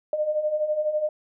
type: beating tone pair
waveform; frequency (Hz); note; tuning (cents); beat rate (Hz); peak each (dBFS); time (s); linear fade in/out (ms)
sine; 599 / 611; D5 / D#5; +34 / -32; 12; -29 / -23; 0.13-1.09; 2
effects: none